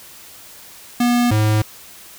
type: tone pair in turn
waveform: square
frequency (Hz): 241.8 / 107.37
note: B3 / A2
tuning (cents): -36 / -42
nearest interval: octave + major second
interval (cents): 1406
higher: first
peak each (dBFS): -14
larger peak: neither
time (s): 1-1.31 / 1.31-1.62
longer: neither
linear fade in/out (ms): 5
effects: white hiss -41 dBFS RMS until 2.18 s